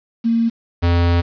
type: tone pair in turn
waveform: sine / square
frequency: 230 / 86.15 Hz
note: A#3 / F2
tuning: -23 / -23 cents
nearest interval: octave + perfect fourth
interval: 1700 cents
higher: first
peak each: -13 dBFS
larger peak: neither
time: 0.24-0.5 / 0.82-1.22 s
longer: second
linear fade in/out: 20 ms
effects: resampled to 11025 Hz + 7-bit